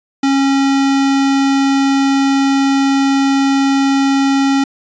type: tone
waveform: square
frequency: 273.6 Hz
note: C#4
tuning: 23 cents flat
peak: -11 dBFS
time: 0.23-4.64 s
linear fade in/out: 5 ms
effects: resampled to 16000 Hz